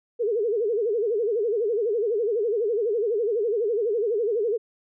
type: tone with vibrato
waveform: sine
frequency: 440 Hz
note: A4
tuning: in tune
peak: -21 dBFS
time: 0.19-4.58 s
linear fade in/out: 20 ms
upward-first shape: sine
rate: 12 Hz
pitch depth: 170 cents each way
effects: none